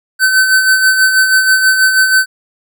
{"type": "tone with tremolo", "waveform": "square", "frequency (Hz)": 1528, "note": "G6", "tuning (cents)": -45, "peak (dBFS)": -6, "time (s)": [0.19, 2.26], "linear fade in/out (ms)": 50, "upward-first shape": "sine", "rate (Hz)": 6.2, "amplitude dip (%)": 50, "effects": []}